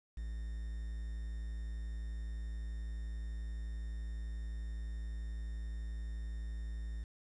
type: tone with quantisation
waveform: triangle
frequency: 55.8 Hz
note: A1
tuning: 25 cents sharp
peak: -36 dBFS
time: 0.17-7.04 s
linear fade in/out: 5 ms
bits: 10
effects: resampled to 22050 Hz